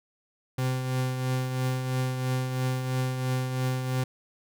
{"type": "tone with tremolo", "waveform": "40% pulse", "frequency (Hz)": 128.7, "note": "C3", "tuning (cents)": -28, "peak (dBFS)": -23, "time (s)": [0.58, 4.04], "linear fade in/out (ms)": 5, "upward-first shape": "triangle", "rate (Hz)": 3, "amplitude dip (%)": 50, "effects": []}